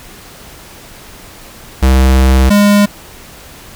square tone pair in turn, 65.41 / 204.5 Hz, C2 / G#3, 0 / -26 cents, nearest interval octave + minor sixth, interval 1974 cents, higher second, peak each -6 dBFS, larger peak neither, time 1.82-2.5 / 2.5-2.86 s, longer first, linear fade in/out 10 ms, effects pink hiss -35 dBFS RMS until 3.75 s

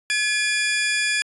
sawtooth tone pair together, 1700 / 2408 Hz, G#6 / D7, +40 / +43 cents, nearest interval tritone, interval 603 cents, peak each -19 dBFS, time 0.1-1.22 s, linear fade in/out 0 ms, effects resampled to 24000 Hz

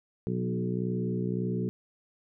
harmonic tone with a mistuned harmonic, 61.74 Hz, B1, in tune, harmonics 2 / 3 / 4 / 5 / 6 / 7, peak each -33 / -31 / -37 / -42 / -36 / -38 dBFS, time 0.27-1.69 s, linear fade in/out 0 ms, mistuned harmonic 3, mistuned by -18 cents, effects none

